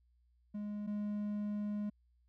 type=tone pair in turn; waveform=triangle; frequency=207.7 / 207.7 Hz; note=G#3 / G#3; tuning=0 / 0 cents; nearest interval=unison; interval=0 cents; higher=neither; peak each=-36 / -33 dBFS; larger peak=second; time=0.54-0.87 / 0.87-1.9 s; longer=second; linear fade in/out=10 ms; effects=added 60 Hz sine -68 dBFS peak until 2.28 s